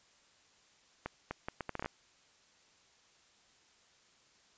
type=accelerating click train; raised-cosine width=0.5 ms; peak=-22 dBFS; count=10; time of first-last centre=1.06-1.86 s; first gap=250 ms; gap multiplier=0.7; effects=white hiss -66 dBFS RMS until 4.57 s + resampled to 16000 Hz